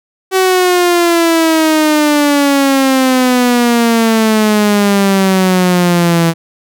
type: exponential sweep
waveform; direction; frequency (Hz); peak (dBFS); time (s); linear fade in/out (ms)
sawtooth; down; 380.5 to 164.81; -4; 0.31-6.34; 50
effects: none